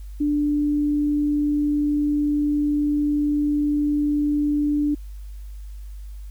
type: tone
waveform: sine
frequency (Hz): 293.7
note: D4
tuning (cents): 0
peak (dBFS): -18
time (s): 0.2-4.95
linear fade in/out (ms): 10
effects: added 50 Hz sine -33 dBFS peak until 6.3 s + white hiss -58 dBFS RMS until 6.3 s